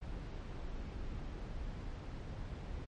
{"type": "noise", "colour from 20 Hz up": "brown", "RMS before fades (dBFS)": -43, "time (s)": [0.01, 2.86], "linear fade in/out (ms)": 20, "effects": ["low-pass 5000 Hz 12 dB/octave", "MP3 48 kbps"]}